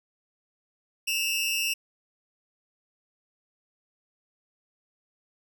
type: tone pair together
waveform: sawtooth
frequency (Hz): 2637 / 2821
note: E7 / F7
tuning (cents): 0 / +17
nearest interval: minor second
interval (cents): 117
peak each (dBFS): -25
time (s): 1.07-1.74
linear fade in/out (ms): 10
effects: none